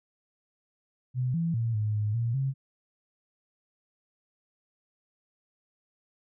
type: tone with pitch steps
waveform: sine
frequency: 126.4 / 167 / 115.1 / 106.6 / 105.5 / 116.7 / 134.9 Hz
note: B2 / E3 / A#2 / G#2 / G#2 / A#2 / C#3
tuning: +41 / +23 / -22 / +46 / +28 / +2 / -47 cents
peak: -25 dBFS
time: 1.14-2.54 s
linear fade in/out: 50 ms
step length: 200 ms
effects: none